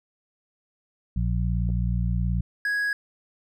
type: harmonic tone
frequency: 58.8 Hz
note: A#1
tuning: 16 cents sharp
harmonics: 1 / 2 / 3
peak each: -24 / -27 / -29 dBFS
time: 1.16-2.41 s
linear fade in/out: 5 ms
type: clicks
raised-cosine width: 2 ms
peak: -31 / -31 dBFS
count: 2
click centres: 1.689 / 1.701 s
type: tone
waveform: triangle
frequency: 1661.2 Hz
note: G#6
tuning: in tune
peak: -21 dBFS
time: 2.65-2.93 s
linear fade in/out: 2 ms
effects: none